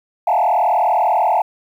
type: tone with frequency modulation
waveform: sine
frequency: 786 Hz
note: G5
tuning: 4 cents sharp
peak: -11 dBFS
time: 0.27-1.42 s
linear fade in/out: 5 ms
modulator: 40.4 Hz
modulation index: 3.1
effects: tanh soft clip ceiling -9 dBFS + 8-bit